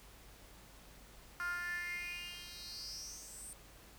10% pulse tone with high-pass filter sweep, 351.4 Hz, F4, 11 cents sharp, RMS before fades -44 dBFS, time 1.4-3.53 s, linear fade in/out 0 ms, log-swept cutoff 1300 to 8900 Hz, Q 7.4, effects added 50 Hz sine -60 dBFS peak until 3.98 s + pink hiss -59 dBFS RMS until 3.98 s

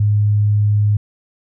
sine tone, 104.2 Hz, G#2, 6 cents sharp, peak -11 dBFS, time 0-0.97 s, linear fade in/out 5 ms, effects none

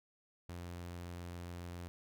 sawtooth tone, 87.31 Hz, F2, in tune, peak -40 dBFS, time 0.49-1.88 s, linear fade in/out 0 ms, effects none

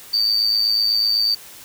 triangle tone with amplitude modulation, 4600 Hz, D8, 37 cents flat, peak -11 dBFS, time 0.13-1.35 s, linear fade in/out 10 ms, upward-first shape sine, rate 108 Hz, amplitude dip 65%, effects tanh soft clip ceiling -7 dBFS + white hiss -41 dBFS RMS until 1.64 s

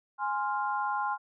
sine chord, F minor, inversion first, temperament equal, 830.6 / 1046.5 / 1396.9 Hz, Ab5 / C6 / F6, 0 / 0 / 0 cents, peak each -31 / -32 / -35 dBFS, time 0.18-1.18 s, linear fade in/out 50 ms, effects none

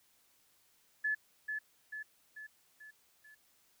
sine tone with echo, 1722 Hz, A6, 38 cents flat, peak -30 dBFS, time 1.04-1.15 s, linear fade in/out 10 ms, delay 440 ms, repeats 5, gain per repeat -5 dB, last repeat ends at 3.35 s, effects white hiss -70 dBFS RMS until 3.8 s

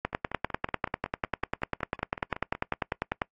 two click trains, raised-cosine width 0.5 ms, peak -12 / -22 dBFS, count 33 / 16, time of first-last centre 0.05-3.218 / 0.13-2.923 s, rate 10.1 / 5.37 Hz, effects noise-tail reverb RT60 0.1 s tail -23 dB re dry + AAC 32 kbps

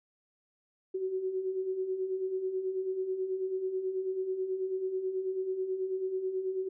sine beating tone pair, 369 / 378.2 Hz, F#4 / F#4, -5 / +38 cents, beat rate 9.2 Hz, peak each -39 / -31 dBFS, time 0.94-6.69 s, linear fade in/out 10 ms, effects none

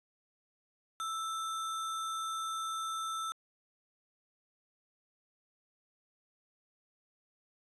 sine tone with sample-and-hold, 1322 Hz, E6, 5 cents sharp, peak -34 dBFS, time 1-3.32 s, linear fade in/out 0 ms, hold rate 4900 Hz, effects resampled to 24000 Hz

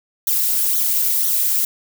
violet noise with flanger, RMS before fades -18 dBFS, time 0.27-1.65 s, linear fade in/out 2 ms, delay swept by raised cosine 0.39 to 2.69 ms, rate 2 Hz, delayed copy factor -0.95, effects none

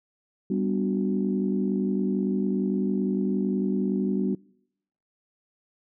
sine chord, G major seventh, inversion none, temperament equal, 196 / 246.9 / 293.7 / 370 Hz, G3 / B3 / D4 / F#4, 0 / 0 / 0 / 0 cents, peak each -25 / -29 / -31 / -30 dBFS, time 0.5-4.35 s, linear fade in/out 5 ms, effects noise-tail reverb RT60 0.8 s tail -26 dB re dry + tanh soft clip ceiling -12 dBFS

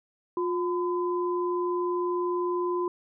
sine tone pair together, 355.4 / 1013.4 Hz, F4 / B5, +30 / +44 cents, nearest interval octave + tritone, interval 1814 cents, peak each -26 / -31 dBFS, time 0.37-2.88 s, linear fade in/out 2 ms, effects none

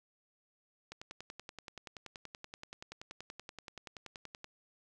click train, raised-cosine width 0.2 ms, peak -28 dBFS, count 38, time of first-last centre 0.92-4.444 s, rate 10.5 Hz, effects none

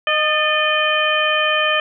harmonic tone with a mistuned harmonic, 615 Hz, D#5, 20 cents flat, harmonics 1 / 2 / 3 / 4 / 5, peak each -21 / -21 / -21 / -21 / -21 dBFS, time 0.07-1.8 s, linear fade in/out 2 ms, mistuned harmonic 3, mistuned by -60 cents, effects none

